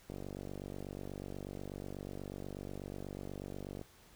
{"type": "click train", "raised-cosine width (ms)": 2, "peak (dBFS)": -30, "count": 180, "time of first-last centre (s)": [0.1, 3.814], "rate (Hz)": 48.2, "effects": ["pink hiss -62 dBFS RMS until 4.15 s"]}